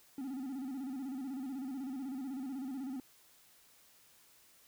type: tone with vibrato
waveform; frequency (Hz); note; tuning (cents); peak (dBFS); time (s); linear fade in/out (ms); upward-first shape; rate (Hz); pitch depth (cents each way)
triangle; 265.5; C4; +25; -36; 0.18-3; 2; square; 16; 86
effects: white hiss -64 dBFS RMS until 4.67 s